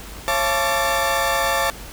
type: tone cluster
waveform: 35% pulse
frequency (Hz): 545 / 680 / 873 / 1162 / 1782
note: C#5 / F5 / A5 / D6 / A6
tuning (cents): -29 / -46 / -14 / -19 / +22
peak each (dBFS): -23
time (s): 0.28-1.7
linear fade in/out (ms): 0
effects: added 50 Hz sine -38 dBFS peak until 1.92 s + pink hiss -38 dBFS RMS until 1.92 s

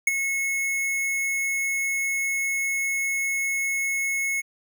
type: tone with ADSR envelope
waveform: square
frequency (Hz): 2185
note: C#7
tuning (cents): -26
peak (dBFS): -15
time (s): 0.07-4.42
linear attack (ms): 4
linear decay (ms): 21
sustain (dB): -9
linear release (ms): 25
effects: none

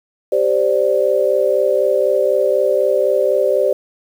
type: chord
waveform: sine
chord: G suspended fourth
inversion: none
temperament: equal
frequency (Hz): 392 / 523.3 / 587.3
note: G4 / C5 / D5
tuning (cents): 0 / 0 / 0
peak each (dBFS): -18 / -16 / -16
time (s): 0.32-3.73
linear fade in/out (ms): 5
effects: 7-bit

